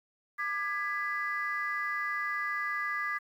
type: chord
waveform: sine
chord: G# diminished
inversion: second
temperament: just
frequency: 1196.1 / 1661.2 / 1993.5 Hz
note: D6 / G#6 / B6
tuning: +31 / 0 / +16 cents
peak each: -34 dBFS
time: 0.38-3.19 s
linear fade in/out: 20 ms
effects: tanh soft clip ceiling -23 dBFS + 10-bit